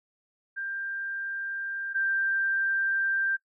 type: tone pair in turn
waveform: sine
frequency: 1588 / 1577.9 Hz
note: G6 / G6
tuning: +22 / +11 cents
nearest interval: unison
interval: 11 cents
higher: first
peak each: -31 / -24 dBFS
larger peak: second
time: 0.56-1.94 / 1.94-3.37 s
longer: second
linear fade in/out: 20 ms
effects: noise-tail reverb RT60 0.1 s tail -19 dB re dry